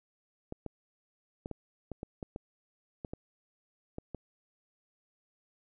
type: clicks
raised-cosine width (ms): 2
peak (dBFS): -25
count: 12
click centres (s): 0.524 / 0.663 / 1.459 / 1.513 / 1.917 / 2.031 / 2.228 / 2.361 / 3.048 / 3.135 / 3.984 / 4.147
effects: none